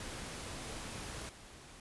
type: noise with level steps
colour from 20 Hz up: pink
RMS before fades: -44 / -54 dBFS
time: 0-1.8 s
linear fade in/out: 2 ms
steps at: 1.29 s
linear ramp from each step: 2 ms
effects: resampled to 24000 Hz